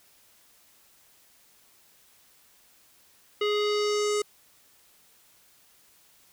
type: tone with low-pass filter sweep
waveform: square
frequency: 417.1 Hz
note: G#4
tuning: 7 cents sharp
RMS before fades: -26 dBFS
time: 3.41-4.22 s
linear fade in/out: 5 ms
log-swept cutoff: 3200 to 8100 Hz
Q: 2.6
effects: white hiss -60 dBFS RMS until 6.32 s